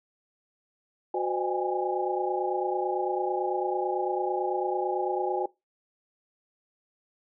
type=tone cluster; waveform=sine; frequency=365.6 / 513 / 609 / 801 / 830 Hz; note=F#4 / C5 / D#5 / G5 / G#5; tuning=-21 / -34 / -37 / +37 / -1 cents; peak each=-29 / -34 / -36 / -33 / -32 dBFS; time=1.14-5.46 s; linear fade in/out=5 ms; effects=noise-tail reverb RT60 0.2 s tail -20 dB re dry

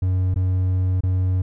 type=tone with dropouts; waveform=triangle; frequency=92.5 Hz; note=F#2; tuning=in tune; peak=-15 dBFS; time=0.02-1.42 s; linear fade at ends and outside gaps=5 ms; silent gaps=0.343-0.359 / 1.008-1.034 s; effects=none

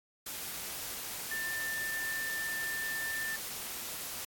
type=tone in noise; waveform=sine; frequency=1782 Hz; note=A6; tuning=22 cents sharp; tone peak=-34 dBFS; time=1.31-3.36 s; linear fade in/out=5 ms; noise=white; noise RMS=-40 dBFS; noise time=0.26-4.25 s; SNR=+3 dB; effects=AAC 64 kbps

